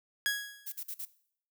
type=tone with exponential decay; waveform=sawtooth; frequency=1661.2 Hz; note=G#6; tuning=in tune; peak=-22 dBFS; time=0.26-0.77 s; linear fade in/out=0 ms; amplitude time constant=110 ms
type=noise bursts; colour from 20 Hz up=violet; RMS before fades=-39 dBFS; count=4; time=0.66-1.054 s; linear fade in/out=10 ms; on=64 ms; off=46 ms
effects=noise-tail reverb RT60 0.6 s tail -18 dB re dry